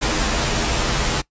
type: noise with comb filter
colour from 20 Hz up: pink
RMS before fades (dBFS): -20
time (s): 0.01-1.22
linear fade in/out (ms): 20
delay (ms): 11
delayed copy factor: -0.95
effects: noise-tail reverb RT60 0.1 s tail -20 dB re dry + resampled to 16000 Hz